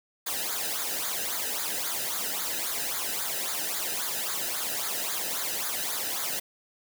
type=noise with flanger; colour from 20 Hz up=white; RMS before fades=-31 dBFS; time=0.26-6.4 s; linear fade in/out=10 ms; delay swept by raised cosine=0.35 to 0.92 ms; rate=3.7 Hz; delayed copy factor=-0.75; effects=none